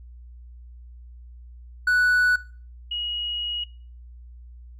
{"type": "tone pair in turn", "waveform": ["triangle", "sine"], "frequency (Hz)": [1480, 2896], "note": ["F#6", "F#7"], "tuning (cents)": [0, -38], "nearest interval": "octave", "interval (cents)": 1162, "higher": "second", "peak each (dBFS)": [-15, -26], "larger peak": "first", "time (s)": [[1.87, 2.36], [2.91, 3.64]], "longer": "second", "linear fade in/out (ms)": 5, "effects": ["noise-tail reverb RT60 0.4 s tail -19 dB re dry", "added 60 Hz sine -41 dBFS peak until 4.79 s"]}